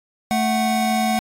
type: tone pair together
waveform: square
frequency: 220 / 741.4 Hz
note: A3 / F#5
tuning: 0 / +3 cents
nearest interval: octave + major sixth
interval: 2103 cents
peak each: -21 dBFS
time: 0.31-1.19 s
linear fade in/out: 0 ms
effects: AAC 48 kbps